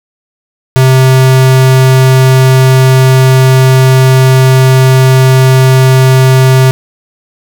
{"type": "tone", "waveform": "square", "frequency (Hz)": 130.81, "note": "C3", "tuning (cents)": 0, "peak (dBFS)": -3, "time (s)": [0.76, 6.71], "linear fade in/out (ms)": 0, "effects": []}